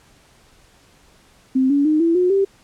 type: tone with pitch steps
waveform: sine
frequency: 261.6 / 283.6 / 307.5 / 333.4 / 361.5 / 392 Hz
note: C4 / C#4 / D#4 / E4 / F#4 / G4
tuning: 0 / +40 / -20 / +20 / -40 / 0 cents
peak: -13 dBFS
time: 1.55-2.45 s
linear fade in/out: 10 ms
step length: 150 ms
effects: pink hiss -53 dBFS RMS until 2.63 s + low-pass 10000 Hz 12 dB/octave